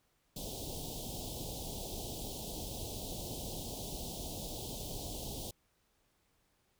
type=band-stop noise; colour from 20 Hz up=pink; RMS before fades=-42 dBFS; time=0.36-5.51 s; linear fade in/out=5 ms; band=830 to 3100 Hz; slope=48 dB/octave; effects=pink hiss -75 dBFS RMS until 6.79 s